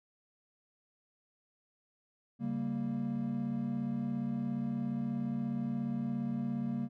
triangle chord, G diminished, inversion second, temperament equal, 138.59 / 196 / 233.1 Hz, Db3 / G3 / Bb3, 0 / 0 / 0 cents, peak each -37 / -36 / -32 dBFS, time 2.39-6.89 s, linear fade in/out 50 ms, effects tanh soft clip ceiling -22 dBFS

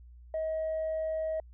sine tone, 635 Hz, D#5, 35 cents sharp, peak -28 dBFS, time 0.34-1.4 s, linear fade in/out 2 ms, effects tanh soft clip ceiling -27 dBFS + added 60 Hz sine -49 dBFS peak until 1.53 s

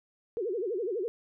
sine tone with vibrato, 415.3 Hz, G#4, in tune, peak -29 dBFS, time 0.37-1.08 s, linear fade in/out 0 ms, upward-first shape sine, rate 12 Hz, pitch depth 270 cents each way, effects none

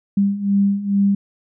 sine beating tone pair, 197.9 / 200.2 Hz, G3 / G3, +17 / +37 cents, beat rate 2.3 Hz, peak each -20 / -16 dBFS, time 0.17-1.15 s, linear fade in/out 5 ms, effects none

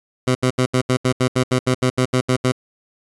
15% pulse tone bursts, 127.6 Hz, C3, 43 cents flat, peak -8 dBFS, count 15, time 0.27-2.521 s, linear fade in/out 10 ms, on 81 ms, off 74 ms, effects resampled to 24000 Hz

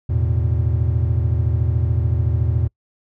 triangle chord, E suspended fourth, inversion none, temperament just, 82.41 / 109.88 / 123.61 Hz, E2 / A2 / B2, 0 / -2 / +2 cents, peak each -17 / -19 / -20 dBFS, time 0.09-2.68 s, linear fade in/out 10 ms, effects noise-tail reverb RT60 0.1 s tail -26 dB re dry

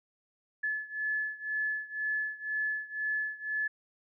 sine beating tone pair, 1721 / 1723 Hz, A6 / A6, -39 / -37 cents, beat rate 2 Hz, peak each -33 / -35 dBFS, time 0.63-3.68 s, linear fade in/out 10 ms, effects none

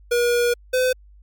square tone pair in turn, 480 / 508.5 Hz, B4 / C5, -49 / -50 cents, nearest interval minor second, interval 99 cents, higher second, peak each -17 dBFS, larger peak neither, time 0.11-0.54 / 0.73-0.93 s, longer first, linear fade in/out 10 ms, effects added 50 Hz sine -45 dBFS peak until 1.22 s + MP3 96 kbps

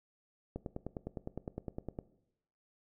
click train, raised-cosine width 2 ms, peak -25 dBFS, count 15, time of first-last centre 0.56-1.989 s, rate 9.8 Hz, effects noise-tail reverb RT60 0.8 s tail -18 dB re dry

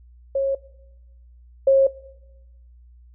sine tone pair in turn, 545 / 540.6 Hz, C#5 / C#5, -29 / -44 cents, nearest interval unison, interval 15 cents, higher first, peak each -18 / -11 dBFS, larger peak second, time 0.35-0.55 / 1.67-1.87 s, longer neither, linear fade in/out 5 ms, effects noise-tail reverb RT60 1.0 s tail -21 dB re dry + added 60 Hz sine -46 dBFS peak until 3.14 s

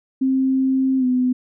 sine tone with pitch glide, 264.1 to 252.2 Hz, C4 to B3, +16 to +36 cents, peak -15 dBFS, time 0.21-1.33 s, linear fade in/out 10 ms, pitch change -80 cents, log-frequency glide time 0.98-1.05 s, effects none

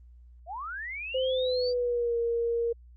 sine linear sweep, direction up, 620 to 4749 Hz, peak -34 dBFS, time 0.46-1.74 s, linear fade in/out 50 ms
sine tone with pitch glide, 519 to 467.7 Hz, C5 to A#4, -14 to +6 cents, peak -25 dBFS, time 1.14-2.73 s, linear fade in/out 10 ms, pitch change -180 cents, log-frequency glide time 1.3-2.17 s
effects added 60 Hz sine -49 dBFS peak until 2.96 s + Opus 32 kbps

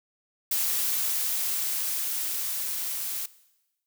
blue noise with level ramp, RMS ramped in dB -26 to -32 dBFS, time 0.51-3.26 s, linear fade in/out 5 ms, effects noise-tail reverb RT60 1.0 s tail -19 dB re dry

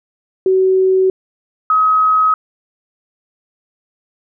sine tone pair in turn, 377.1 / 1270.8 Hz, F#4 / D#6, +33 / +36 cents, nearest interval octave + major sixth, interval 2103 cents, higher second, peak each -9 dBFS, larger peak neither, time 0.46-1.1 / 1.7-2.34 s, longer neither, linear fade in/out 2 ms, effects none

